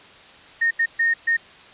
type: tone bursts at uneven times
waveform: sine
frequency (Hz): 1843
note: A#6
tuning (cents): -20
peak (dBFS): -16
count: 4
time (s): 0.61-0.71 / 0.79-0.86 / 0.99-1.14 / 1.27-1.37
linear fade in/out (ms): 10
effects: white hiss -46 dBFS RMS until 1.73 s + resampled to 8000 Hz